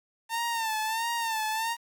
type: tone with vibrato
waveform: sawtooth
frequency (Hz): 901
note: A5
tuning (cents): +41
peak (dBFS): -24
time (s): 0.29-1.77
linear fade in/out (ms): 50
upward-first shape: sine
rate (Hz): 1.5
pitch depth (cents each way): 72
effects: 9-bit